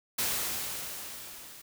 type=noise with level ramp; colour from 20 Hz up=white; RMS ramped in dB=-29 to -49 dBFS; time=0.18-1.62 s; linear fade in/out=10 ms; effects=none